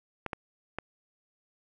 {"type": "clicks", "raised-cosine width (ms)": 0.5, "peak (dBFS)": -18, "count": 3, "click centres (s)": [0.263, 0.332, 0.786], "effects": []}